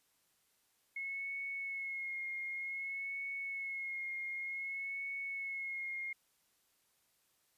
sine tone with vibrato, 2175 Hz, C#7, 33 cents flat, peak -38 dBFS, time 0.96-6.13 s, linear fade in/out 5 ms, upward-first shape sine, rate 0.54 Hz, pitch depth 31 cents each way, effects white hiss -75 dBFS RMS until 7.57 s + resampled to 32000 Hz

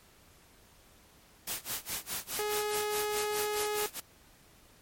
white noise with tremolo, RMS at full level -34 dBFS, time 1.47-4 s, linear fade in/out 5 ms, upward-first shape sine, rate 4.8 Hz, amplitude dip 95%
sawtooth tone, 420.1 Hz, G#4, 20 cents sharp, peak -27 dBFS, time 2.39-3.86 s, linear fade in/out 0 ms
effects pink hiss -60 dBFS RMS until 4.81 s + MP3 64 kbps

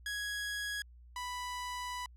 sawtooth tone pair in turn, 1664 / 989.4 Hz, G#6 / B5, +3 / +3 cents, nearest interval major sixth, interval 900 cents, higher first, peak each -32 / -34 dBFS, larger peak first, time 0.06-0.82 / 1.16-2.06 s, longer second, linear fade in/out 2 ms, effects added 60 Hz sine -53 dBFS peak until 2.16 s + low-pass 11000 Hz 12 dB/octave

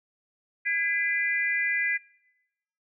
sine tone cluster, 1648 / 2011 / 2385 Hz, G#6 / B6 / D7, -14 / +31 / +26 cents, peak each -30 / -26 / -31 dBFS, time 0.65-1.98 s, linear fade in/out 20 ms, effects noise-tail reverb RT60 1.0 s tail -24 dB re dry

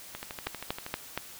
two click trains, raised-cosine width 0.3 ms, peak -21 / -14 dBFS, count 10 / 4, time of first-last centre 0.15-0.864 / 0.47-1.176 s, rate 12.6 / 4.25 Hz, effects white hiss -47 dBFS RMS until 1.39 s

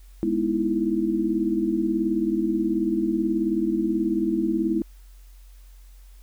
sine chord, E major seventh, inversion first, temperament equal, 207.7 / 246.9 / 311.1 / 329.6 Hz, G#3 / B3 / D#4 / E4, 0 / 0 / 0 / 0 cents, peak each -27 / -29 / -29 / -23 dBFS, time 0.23-4.82 s, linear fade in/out 0 ms, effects added 45 Hz sine -44 dBFS peak until 6.22 s + white hiss -60 dBFS RMS until 6.22 s

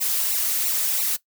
blue noise with flanger, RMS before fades -23 dBFS, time 0-1.17 s, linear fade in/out 20 ms, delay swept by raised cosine 0.6 to 3.8 ms, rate 3 Hz, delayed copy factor -0.8, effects noise-tail reverb RT60 0.1 s tail -17 dB re dry

